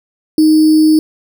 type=tone with sample-and-hold; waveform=sine; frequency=311.1 Hz; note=D#4; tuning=in tune; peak=-5 dBFS; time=0.38-0.99 s; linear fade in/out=2 ms; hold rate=4900 Hz; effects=none